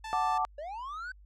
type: tone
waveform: sawtooth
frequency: 880 Hz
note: A5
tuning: in tune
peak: -34 dBFS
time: 0.04-0.38 s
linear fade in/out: 5 ms
type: chord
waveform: sine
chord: D major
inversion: first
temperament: equal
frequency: 740 / 880 / 1174.7 Hz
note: F#5 / A5 / D6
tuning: 0 / 0 / 0 cents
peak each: -31 dBFS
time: 0.13-0.45 s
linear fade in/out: 0 ms
type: linear sweep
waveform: triangle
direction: up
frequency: 554.4 to 1549 Hz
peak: -35 dBFS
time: 0.58-1.12 s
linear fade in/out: 5 ms
effects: added 50 Hz sine -52 dBFS peak until 1.25 s + low-pass 7000 Hz 12 dB/octave